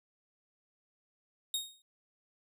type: tone with exponential decay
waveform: sawtooth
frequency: 3729 Hz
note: A#7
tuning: in tune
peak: -26 dBFS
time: 1.54-1.82 s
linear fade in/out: 2 ms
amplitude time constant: 60 ms
effects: none